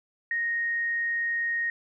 sine tone, 1864.7 Hz, A#6, in tune, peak -25 dBFS, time 0.31-1.7 s, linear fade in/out 2 ms, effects none

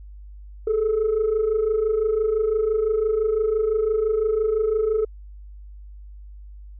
sine tone pair together, 414.1 / 440 Hz, G#4 / A4, -5 / 0 cents, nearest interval minor second, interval 105 cents, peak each -23 / -18 dBFS, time 0.67-5.05 s, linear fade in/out 5 ms, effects tanh soft clip ceiling -15 dBFS + added 50 Hz sine -38 dBFS peak until 6.79 s

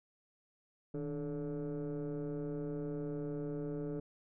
sine tone with frequency modulation, 294.3 Hz, D4, 4 cents sharp, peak -34 dBFS, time 0.94-4 s, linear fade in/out 5 ms, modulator 139 Hz, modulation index 1.4, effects tanh soft clip ceiling -35 dBFS

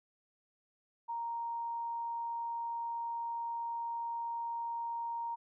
sine tone, 932.3 Hz, A#5, in tune, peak -35 dBFS, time 1.08-5.36 s, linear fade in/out 20 ms, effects none

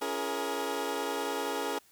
20% pulse tone cluster, 280.6 / 341.7 / 415.8 / 471.3 Hz, C#4 / F4 / G#4 / A#4, +21 / -38 / +2 / +19 cents, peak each -33 / -36 / -30 / -31 dBFS, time 0.01-1.79 s, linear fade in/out 10 ms, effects white hiss -62 dBFS RMS until 1.91 s

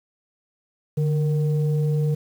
sine tone pair together, 148.26 / 465.3 Hz, D3 / A#4, +17 / -3 cents, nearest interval octave + minor sixth, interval 1980 cents, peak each -18 / -28 dBFS, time 0.97-2.15 s, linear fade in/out 10 ms, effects tanh soft clip ceiling -13 dBFS + 8-bit

